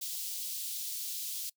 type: high-pass noise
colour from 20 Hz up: white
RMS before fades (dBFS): -38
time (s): 0.01-1.5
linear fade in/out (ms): 10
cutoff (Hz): 3300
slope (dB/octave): 24
effects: noise-tail reverb RT60 0.1 s tail -23 dB re dry